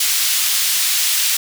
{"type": "high-pass noise", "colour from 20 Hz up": "pink", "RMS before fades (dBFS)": -17, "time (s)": [0, 1.37], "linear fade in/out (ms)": 5, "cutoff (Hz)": 3200, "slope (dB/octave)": 12, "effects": []}